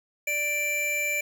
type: tone pair together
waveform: square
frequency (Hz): 587.2 / 2349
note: D5 / D7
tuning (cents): 0 / 0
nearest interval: 2 octaves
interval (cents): 2400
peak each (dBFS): -36 / -26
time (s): 0.27-1.21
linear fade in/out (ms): 5
effects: 9-bit